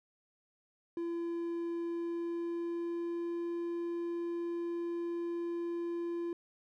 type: tone with pitch glide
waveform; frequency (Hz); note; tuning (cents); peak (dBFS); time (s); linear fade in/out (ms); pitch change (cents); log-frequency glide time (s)
triangle; 339.3 to 342.1; F4 to F4; -50 to -36; -32; 0.97-6.33; 2; +14; 1.82-3.49
effects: none